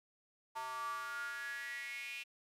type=tone with high-pass filter sweep; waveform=square; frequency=128.7 Hz; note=C3; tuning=28 cents flat; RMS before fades=-43 dBFS; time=0.55-2.24 s; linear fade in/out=20 ms; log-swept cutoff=950 to 2600 Hz; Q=8.6; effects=resampled to 32000 Hz + 12-bit